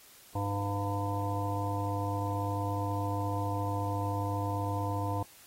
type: harmonic tone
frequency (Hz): 100.5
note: G2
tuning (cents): +44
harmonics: 1 / 3 / 5 / 7 / 9 / 10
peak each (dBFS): -32 / -38 / -40 / -39 / -38 / -40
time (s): 0.35-5.23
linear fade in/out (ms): 5
effects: white hiss -56 dBFS RMS until 5.46 s + AAC 48 kbps